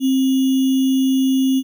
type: tone with sample-and-hold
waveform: sine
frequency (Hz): 264.6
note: C4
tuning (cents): +20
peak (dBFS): -13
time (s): 0-1.63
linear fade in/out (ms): 50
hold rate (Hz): 3150
effects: none